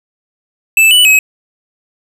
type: tone with pitch steps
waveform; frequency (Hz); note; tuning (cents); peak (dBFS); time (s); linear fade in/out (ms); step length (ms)
square; 2635 / 2969 / 2554; E7 / F#7 / D#7; -1 / +5 / +45; -5; 0.77-1.19; 2; 140
effects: none